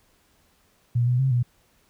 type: tone with pitch steps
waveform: sine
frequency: 120 / 123.9 / 133.3 / 122 Hz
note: B2 / B2 / C3 / B2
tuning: -49 / +6 / +33 / -21 cents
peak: -18 dBFS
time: 0.95-1.43 s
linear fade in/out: 10 ms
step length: 120 ms
effects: pink hiss -63 dBFS RMS until 1.89 s